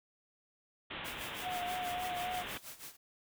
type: low-pass noise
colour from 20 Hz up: white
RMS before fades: -43 dBFS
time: 0.9-2.58 s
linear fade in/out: 10 ms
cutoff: 3600 Hz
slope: 96 dB/octave
type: noise with tremolo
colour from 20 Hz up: white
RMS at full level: -46 dBFS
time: 1.04-2.97 s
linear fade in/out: 20 ms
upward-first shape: sine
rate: 6.2 Hz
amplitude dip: 80%
type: tone with vibrato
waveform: sine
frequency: 721 Hz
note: F#5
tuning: 45 cents flat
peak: -36 dBFS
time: 1.42-2.45 s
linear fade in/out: 50 ms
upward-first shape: sine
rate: 3.6 Hz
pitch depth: 26 cents each way
effects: none